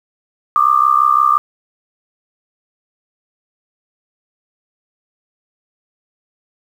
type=tone with amplitude modulation; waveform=sine; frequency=1194 Hz; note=D6; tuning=28 cents sharp; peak=-5 dBFS; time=0.56-1.38 s; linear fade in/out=0 ms; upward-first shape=sine; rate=65.8 Hz; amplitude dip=90%; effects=7-bit